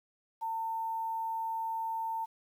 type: tone with quantisation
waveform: sine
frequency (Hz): 900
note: A5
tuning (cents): +39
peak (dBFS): -32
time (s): 0.41-2.26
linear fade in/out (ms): 20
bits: 10
effects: none